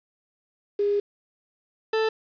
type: tone pair in turn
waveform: sine / 40% pulse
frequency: 407.6 / 440.8 Hz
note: G#4 / A4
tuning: -32 / +3 cents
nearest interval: minor second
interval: 135 cents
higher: second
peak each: -20 dBFS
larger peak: neither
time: 0.79-1 / 1.93-2.09 s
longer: first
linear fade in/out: 5 ms
effects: resampled to 11025 Hz + 8-bit